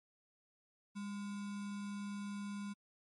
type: tone with sample-and-hold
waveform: sine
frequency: 202.1 Hz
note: G#3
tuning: 47 cents flat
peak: -40 dBFS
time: 0.95-2.74 s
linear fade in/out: 20 ms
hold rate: 1225 Hz
effects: MP3 48 kbps